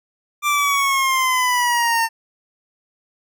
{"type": "exponential sweep", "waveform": "25% pulse", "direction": "down", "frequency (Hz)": [1186, 903], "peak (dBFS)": -12, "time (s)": [0.42, 2.09], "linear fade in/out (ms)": 50, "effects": []}